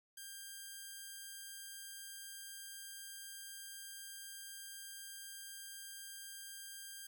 5% pulse tone, 1596 Hz, G6, 31 cents sharp, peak -37 dBFS, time 0.17-7.07 s, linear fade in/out 5 ms, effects none

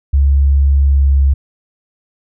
sine tone with pitch glide, 69.5 to 68.7 Hz, C#2 to C#2, +5 to -15 cents, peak -7 dBFS, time 0.13-1.34 s, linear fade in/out 10 ms, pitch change -20 cents, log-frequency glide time 0.85-1.18 s, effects none

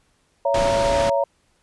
sine chord, A# diminished, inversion first, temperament just, 559.4 / 671.3 / 932.3 Hz, C#5 / E5 / A#5, +16 / +31 / 0 cents, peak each -19 / -23 / -24 dBFS, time 0.45-1.24 s, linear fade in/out 5 ms
pink low-pass noise, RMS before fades -26 dBFS, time 0.54-1.1 s, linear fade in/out 5 ms, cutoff 6200 Hz, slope 12 dB/octave
effects pink hiss -64 dBFS RMS until 1.62 s + resampled to 24000 Hz

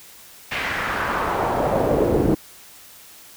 brown noise with band-pass filter sweep, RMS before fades -21 dBFS, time 0.51-2.35 s, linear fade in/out 10 ms, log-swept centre 2400 to 330 Hz, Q 1.9, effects white hiss -45 dBFS RMS until 3.36 s

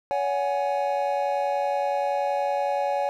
triangle chord, C# suspended fourth, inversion none, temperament equal with one note detuned, 565.7 / 740 / 830.6 Hz, C#5 / F#5 / G#5, +35 / 0 / 0 cents, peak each -24 / -27 / -25 dBFS, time 0.11-3.09 s, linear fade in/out 0 ms, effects none

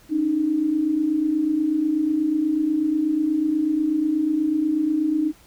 sine tone pair together, 281.6 / 309.8 Hz, C#4 / D#4, +27 / -7 cents, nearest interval major second, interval 166 cents, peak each -26 / -19 dBFS, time 0.09-5.33 s, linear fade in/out 50 ms, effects pink hiss -53 dBFS RMS until 5.46 s

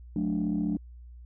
sine tone cluster, 180.7 / 216.2 / 294.2 Hz, F#3 / A3 / D4, -41 / -30 / +3 cents, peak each -29 dBFS, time 0.16-0.77 s, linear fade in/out 2 ms, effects tanh soft clip ceiling -20 dBFS + added 60 Hz sine -44 dBFS peak until 1.25 s

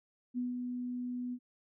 sine tone with ADSR envelope, 247.1 Hz, B3, 1 cent sharp, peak -31 dBFS, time 0.34-1.39 s, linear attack 37 ms, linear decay 160 ms, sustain -4 dB, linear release 60 ms, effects none

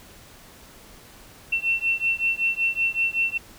sine beating tone pair, 2700 / 2705.3 Hz, E7 / E7, +41 / +44 cents, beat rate 5.3 Hz, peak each -24 / -24 dBFS, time 1.52-3.38 s, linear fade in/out 10 ms, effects pink hiss -48 dBFS RMS until 3.58 s

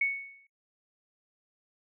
sine tone with exponential decay, 2217 Hz, C#7, in tune, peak -22 dBFS, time 0.01-0.47 s, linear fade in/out 5 ms, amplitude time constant 100 ms, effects noise-tail reverb RT60 0.1 s tail -22 dB re dry

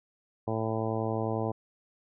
harmonic tone, 111.1 Hz, A2, 17 cents sharp, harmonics 1 / 2 / 3 / 4 / 5 / 6 / 7 / 8 / 9, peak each -33 / -36 / -36 / -35 / -37 / -38 / -38 / -43 / -42 dBFS, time 0.47-1.52 s, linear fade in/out 10 ms, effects none

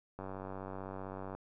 click train, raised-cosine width 1 ms, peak -29 dBFS, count 112, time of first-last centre 0.19-1.35 s, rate 95.7 Hz, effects none

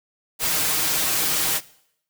white noise with comb filter, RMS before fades -22 dBFS, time 0.39-1.61 s, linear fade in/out 50 ms, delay 6.4 ms, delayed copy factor +0.9, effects noise-tail reverb RT60 0.7 s tail -20 dB re dry

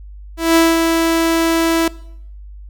sawtooth tone with ADSR envelope, 329.6 Hz, E4, in tune, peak -4 dBFS, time 0.37-1.88 s, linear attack 190 ms, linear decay 200 ms, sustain -5 dB, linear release 3 ms, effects noise-tail reverb RT60 0.7 s tail -21 dB re dry + added 50 Hz sine -32 dBFS peak until 2.69 s

